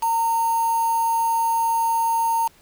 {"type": "tone with quantisation", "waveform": "sine", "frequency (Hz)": 917, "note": "A#5", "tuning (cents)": -29, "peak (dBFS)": -18, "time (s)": [0.02, 2.48], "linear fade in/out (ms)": 10, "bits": 5, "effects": ["pink hiss -54 dBFS RMS until 2.61 s"]}